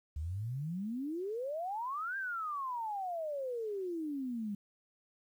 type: exponential two-way sweep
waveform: sine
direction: up then down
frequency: 71.6 to 1616 to 198.3 Hz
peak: -35 dBFS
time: 0.16-4.55 s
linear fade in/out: 5 ms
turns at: 2.17 s
effects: 11-bit